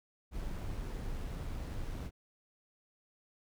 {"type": "noise with amplitude modulation", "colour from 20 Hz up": "brown", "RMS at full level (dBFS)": -38, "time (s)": [0.31, 2.11], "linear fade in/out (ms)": 50, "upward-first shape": "sine", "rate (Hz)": 94.5, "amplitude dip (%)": 25, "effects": []}